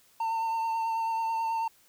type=tone with vibrato; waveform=triangle; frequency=904 Hz; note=A5; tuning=47 cents sharp; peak=-25 dBFS; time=0.2-1.68 s; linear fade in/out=5 ms; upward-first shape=triangle; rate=9.2 Hz; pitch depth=24 cents each way; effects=white hiss -62 dBFS RMS until 1.88 s